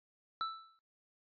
square tone with exponential decay, 1321 Hz, E6, 3 cents sharp, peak -32 dBFS, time 0.41-0.79 s, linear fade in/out 0 ms, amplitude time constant 82 ms, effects noise-tail reverb RT60 0.3 s tail -26 dB re dry + resampled to 11025 Hz

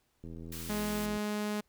click train, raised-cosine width 3 ms, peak -33 dBFS, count 78, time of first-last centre 0.24-1.172 s, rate 82.6 Hz
white high-pass noise, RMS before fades -44 dBFS, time 0.52-1.06 s, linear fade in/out 2 ms, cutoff 970 Hz, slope 12 dB/octave
sawtooth tone, 209.4 Hz, G#3, 15 cents sharp, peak -28 dBFS, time 0.69-1.61 s, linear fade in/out 10 ms
effects pink hiss -74 dBFS RMS until 1.68 s

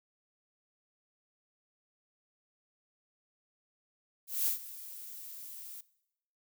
violet noise with ADSR envelope, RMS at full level -29 dBFS, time 4.27-5.81 s, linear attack 200 ms, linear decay 110 ms, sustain -17 dB, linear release 4 ms, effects noise-tail reverb RT60 0.8 s tail -20 dB re dry

